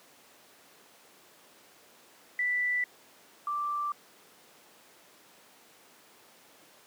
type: tone pair in turn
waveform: sine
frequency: 1975.5 / 1174.6 Hz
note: B6 / D6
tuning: 0 / 0 cents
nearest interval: major sixth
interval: 900 cents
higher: first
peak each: -26 / -29 dBFS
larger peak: first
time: 2.39-2.84 / 3.47-3.92 s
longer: neither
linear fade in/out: 2 ms
effects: pink hiss -57 dBFS RMS until 6.86 s + high-pass 300 Hz 12 dB/octave